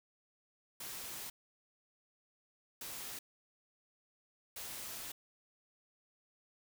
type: noise bursts at uneven times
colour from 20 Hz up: white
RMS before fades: -45 dBFS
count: 3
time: 0.8-1.3 / 2.81-3.19 / 4.56-5.12 s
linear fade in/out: 5 ms
effects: none